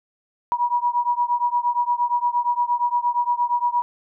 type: beating tone pair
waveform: sine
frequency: 961 / 969.6 Hz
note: B5 / B5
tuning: -48 / -32 cents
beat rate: 8.6 Hz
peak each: -21 / -22 dBFS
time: 0.52-3.82 s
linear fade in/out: 0 ms
effects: none